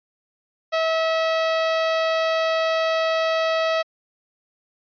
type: tone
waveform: sawtooth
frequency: 647 Hz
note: E5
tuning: 32 cents flat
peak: -15 dBFS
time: 0.72-3.83 s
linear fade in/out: 20 ms
effects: resampled to 11025 Hz